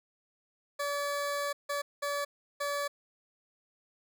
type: tone bursts at uneven times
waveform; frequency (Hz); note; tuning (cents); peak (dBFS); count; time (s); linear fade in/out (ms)
20% pulse; 573; D5; -43; -26; 4; 0.79-1.53 / 1.69-1.82 / 2.02-2.25 / 2.6-2.88; 10
effects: none